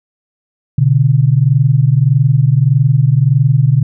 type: tone pair together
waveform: sine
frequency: 123.47 / 145.12 Hz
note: B2 / D3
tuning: 0 / -20 cents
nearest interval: minor third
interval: 280 cents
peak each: -10 dBFS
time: 0.78-3.83 s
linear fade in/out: 5 ms
effects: none